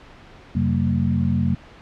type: tone cluster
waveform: sine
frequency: 89.8 / 133.8 / 189.4 / 229.1 Hz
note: F2 / C3 / F#3 / A#3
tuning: +49 / +39 / +41 / -30 cents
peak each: -23 dBFS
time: 0.55-1.55 s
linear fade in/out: 5 ms
effects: pink hiss -45 dBFS RMS until 1.81 s + low-pass 3000 Hz 12 dB/octave